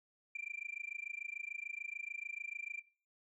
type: tone with amplitude modulation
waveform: sine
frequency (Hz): 2371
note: D7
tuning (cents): +16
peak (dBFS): -36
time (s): 0.35-2.8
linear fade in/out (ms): 5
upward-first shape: sine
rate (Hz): 26.8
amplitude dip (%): 95
effects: noise-tail reverb RT60 0.4 s tail -18 dB re dry + tanh soft clip ceiling -34 dBFS